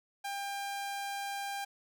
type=tone; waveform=sawtooth; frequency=798 Hz; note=G5; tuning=31 cents sharp; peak=-32 dBFS; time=0.24-1.65 s; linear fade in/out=10 ms; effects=none